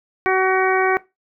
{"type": "harmonic tone", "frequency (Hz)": 376.9, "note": "F#4", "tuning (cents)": 32, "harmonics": [1, 2, 3, 4, 5, 6], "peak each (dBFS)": [-18, -21, -23, -24, -25, -26], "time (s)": [0.26, 0.97], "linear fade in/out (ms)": 0, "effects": ["noise-tail reverb RT60 0.2 s tail -18 dB re dry"]}